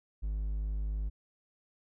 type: tone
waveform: triangle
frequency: 51.7 Hz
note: G#1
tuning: 7 cents flat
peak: -29 dBFS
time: 0.22-1.1 s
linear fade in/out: 20 ms
effects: none